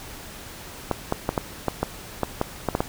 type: clicks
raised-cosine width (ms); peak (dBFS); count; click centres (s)
1; -7; 11; 0.913 / 1.124 / 1.291 / 1.378 / 1.683 / 1.83 / 2.233 / 2.414 / 2.687 / 2.751 / 2.805
effects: pink hiss -40 dBFS RMS until 2.88 s

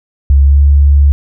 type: tone with pitch glide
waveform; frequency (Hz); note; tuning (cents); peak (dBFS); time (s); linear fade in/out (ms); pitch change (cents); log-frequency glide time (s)
sine; 69.3 to 71.12; C#2 to C#2; 0 to +45; -3; 0.3-1.12; 0; +45; 0.42-0.6
effects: none

